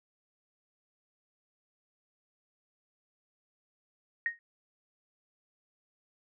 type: tone with exponential decay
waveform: sine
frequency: 1864.7 Hz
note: A#6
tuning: in tune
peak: -24 dBFS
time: 4.26-4.39 s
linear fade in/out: 1 ms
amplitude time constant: 27 ms
effects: none